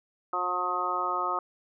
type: harmonic tone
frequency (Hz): 179.8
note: F#3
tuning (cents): -49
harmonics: 2 / 3 / 4 / 5 / 6 / 7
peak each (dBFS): -38 / -39 / -35 / -35 / -33 / -29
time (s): 0.33-1.39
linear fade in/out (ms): 2
effects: none